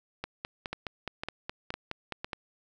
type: two click trains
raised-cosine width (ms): 0.3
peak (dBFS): -18 / -18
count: 4 / 11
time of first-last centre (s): 0.73-2.245 / 0.24-2.332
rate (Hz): 1.98 / 4.78
effects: none